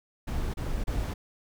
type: noise bursts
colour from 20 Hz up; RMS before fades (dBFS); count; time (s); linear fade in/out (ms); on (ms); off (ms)
brown; -30; 3; 0.27-1.14; 10; 270; 30
effects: none